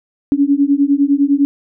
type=beating tone pair; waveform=sine; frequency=277.2 / 287.1 Hz; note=C#4 / D4; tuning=0 / -39 cents; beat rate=9.9 Hz; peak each=-13 dBFS; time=0.32-1.45 s; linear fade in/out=0 ms; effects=none